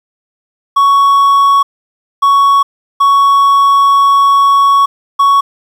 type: tone bursts at uneven times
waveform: triangle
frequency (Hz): 1115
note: C#6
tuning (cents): +10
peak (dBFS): -3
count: 4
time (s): 0.76-1.63 / 2.22-2.63 / 3-4.86 / 5.19-5.41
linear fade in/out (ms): 10
effects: 7-bit

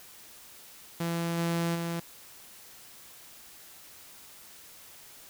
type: tone with level steps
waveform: sawtooth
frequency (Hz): 168.7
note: E3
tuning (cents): +40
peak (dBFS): -25 / -23 / -27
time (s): 1-2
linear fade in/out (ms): 5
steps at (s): 1.37 / 1.74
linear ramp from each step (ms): 20
effects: white hiss -51 dBFS RMS until 5.29 s

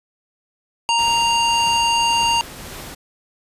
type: harmonic tone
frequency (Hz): 932.3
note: A#5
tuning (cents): 0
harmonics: 1 / 3 / 5 / 7 / 9 / 10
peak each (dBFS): -17 / -19 / -26 / -28 / -36 / -38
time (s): 0.89-2.41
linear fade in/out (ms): 0
type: noise with tremolo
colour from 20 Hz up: pink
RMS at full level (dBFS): -33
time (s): 0.98-2.95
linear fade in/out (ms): 10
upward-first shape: triangle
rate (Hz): 1.8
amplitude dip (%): 35
effects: resampled to 32000 Hz

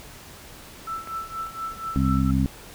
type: tone with tremolo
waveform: sine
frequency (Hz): 1326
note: E6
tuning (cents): +10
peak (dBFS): -26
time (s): 0.87-2.31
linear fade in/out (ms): 5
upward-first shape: triangle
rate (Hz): 4.2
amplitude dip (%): 90
type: clicks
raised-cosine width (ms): 0.5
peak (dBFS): -25 / -29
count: 2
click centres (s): 1.074 / 1.468
type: harmonic tone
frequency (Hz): 66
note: C2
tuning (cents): +16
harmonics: 1 / 2 / 3 / 4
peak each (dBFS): -24 / -24 / -24 / -24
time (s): 1.96-2.46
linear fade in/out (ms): 0
effects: pink hiss -44 dBFS RMS until 2.74 s

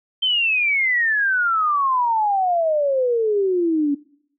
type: exponential sweep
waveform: sine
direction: down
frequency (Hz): 3136 to 279.4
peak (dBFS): -16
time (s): 0.22-3.95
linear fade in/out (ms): 10
effects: noise-tail reverb RT60 0.7 s tail -23 dB re dry

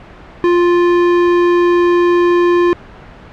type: tone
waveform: square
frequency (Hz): 349.6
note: F4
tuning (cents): +2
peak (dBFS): -9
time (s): 0.44-2.73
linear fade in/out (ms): 0
effects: pink hiss -36 dBFS RMS until 3.32 s + low-pass 2000 Hz 12 dB/octave

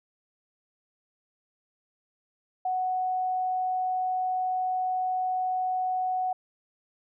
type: tone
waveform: sine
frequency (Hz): 741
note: F#5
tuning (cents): +2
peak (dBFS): -25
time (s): 2.65-6.33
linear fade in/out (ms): 5
effects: none

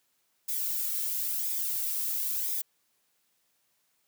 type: noise with flanger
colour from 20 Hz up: violet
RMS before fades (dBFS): -31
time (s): 0.48-2.62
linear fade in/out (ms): 10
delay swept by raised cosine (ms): 0.68 to 2.08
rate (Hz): 0.98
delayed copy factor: -0.5
effects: white hiss -73 dBFS RMS until 4.07 s + high-pass 100 Hz 12 dB/octave

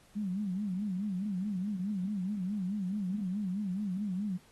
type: tone with vibrato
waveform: sine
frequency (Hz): 195.1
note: G3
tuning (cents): -8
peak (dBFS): -31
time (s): 0.15-4.38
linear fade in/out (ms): 20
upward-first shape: sine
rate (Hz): 4.7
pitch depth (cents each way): 150
effects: pink hiss -63 dBFS RMS until 4.51 s + AAC 32 kbps

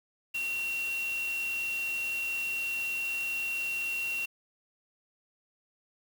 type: tone in noise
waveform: sine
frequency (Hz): 2739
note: F7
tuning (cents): -34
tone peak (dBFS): -30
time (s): 0.34-4.26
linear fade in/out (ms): 10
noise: white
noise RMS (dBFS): -44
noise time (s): 0.34-4.26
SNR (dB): +11
effects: none

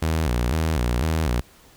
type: tone with vibrato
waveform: sawtooth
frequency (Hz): 69.3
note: C#2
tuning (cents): 0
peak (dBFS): -16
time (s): 0.02-1.41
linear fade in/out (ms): 5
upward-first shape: square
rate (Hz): 2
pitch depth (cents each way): 250
effects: pink hiss -52 dBFS RMS until 1.76 s

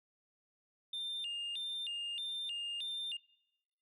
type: tone with vibrato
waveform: sine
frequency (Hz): 3184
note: G7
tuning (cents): +26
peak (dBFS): -35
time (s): 0.93-3.17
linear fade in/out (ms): 5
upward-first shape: square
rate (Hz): 1.6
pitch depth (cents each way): 210
effects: noise-tail reverb RT60 1.0 s tail -25 dB re dry + tanh soft clip ceiling -36 dBFS

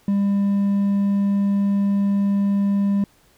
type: tone with hard clipping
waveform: triangle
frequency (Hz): 199.8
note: G3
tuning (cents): +33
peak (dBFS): -17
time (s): 0.08-3.04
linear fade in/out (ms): 2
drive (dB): 5
effects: pink hiss -57 dBFS RMS until 3.37 s

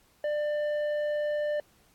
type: tone with tanh clipping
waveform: sine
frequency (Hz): 595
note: D5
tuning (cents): +22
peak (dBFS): -28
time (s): 0.24-1.6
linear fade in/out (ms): 2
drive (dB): 8
effects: pink hiss -64 dBFS RMS until 1.94 s + AAC 64 kbps

